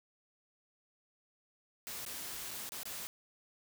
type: noise with dropouts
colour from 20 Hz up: white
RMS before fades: -43 dBFS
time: 1.87-3.07 s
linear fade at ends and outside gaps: 0 ms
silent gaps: 2.051-2.063 / 2.508-2.512 / 2.691-2.72 / 2.832-2.855 s
effects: none